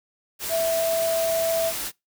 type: tone in noise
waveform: sine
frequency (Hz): 659.3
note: E5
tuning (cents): 0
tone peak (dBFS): -20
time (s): 0.49-1.73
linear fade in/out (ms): 50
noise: white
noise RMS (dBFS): -30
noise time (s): 0.39-1.92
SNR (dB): +7
effects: noise-tail reverb RT60 0.2 s tail -24 dB re dry

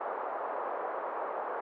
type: band-pass noise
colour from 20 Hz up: pink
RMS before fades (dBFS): -36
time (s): 0-1.61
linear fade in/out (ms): 10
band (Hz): 490 to 1200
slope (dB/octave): 24
effects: none

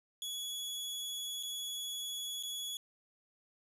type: tone with dropouts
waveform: sawtooth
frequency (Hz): 3378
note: G#7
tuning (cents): +29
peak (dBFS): -35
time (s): 0.22-2.77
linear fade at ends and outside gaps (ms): 1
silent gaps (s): 1.428-1.433 / 2.427-2.434
effects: resampled to 32000 Hz

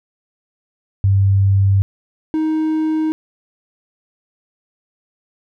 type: tone pair in turn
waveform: sine / triangle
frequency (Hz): 98 / 313.8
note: G2 / D#4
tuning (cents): 0 / +15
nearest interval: octave + minor sixth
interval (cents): 2015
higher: second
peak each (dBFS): -10 / -13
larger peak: first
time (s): 1.04-1.82 / 2.34-3.12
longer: neither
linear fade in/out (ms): 0
effects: none

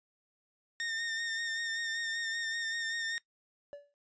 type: tone with vibrato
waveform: sawtooth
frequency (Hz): 1827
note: A#6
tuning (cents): -35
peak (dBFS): -30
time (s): 0.8-3.18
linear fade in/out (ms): 0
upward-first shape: sine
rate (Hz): 5.2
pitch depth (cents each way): 28
type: tone with exponential decay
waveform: triangle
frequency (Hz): 575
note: D5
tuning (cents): -37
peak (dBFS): -37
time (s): 3.73-3.94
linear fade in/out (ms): 0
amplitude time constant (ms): 45
effects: noise-tail reverb RT60 0.1 s tail -20 dB re dry + resampled to 16000 Hz

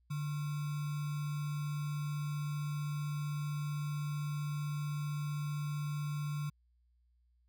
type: tone with sample-and-hold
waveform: sine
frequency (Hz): 147.4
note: D3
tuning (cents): +7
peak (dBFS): -34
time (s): 0.1-6.5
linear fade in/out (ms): 10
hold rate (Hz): 1225
effects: added 60 Hz sine -68 dBFS peak until 7.48 s

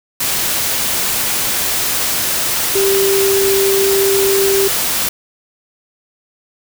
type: tone in noise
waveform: sine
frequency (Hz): 392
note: G4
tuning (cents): 0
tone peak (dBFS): -12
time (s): 2.75-4.68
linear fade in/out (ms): 5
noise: white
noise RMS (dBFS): -17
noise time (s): 0.2-5.09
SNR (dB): +2
effects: none

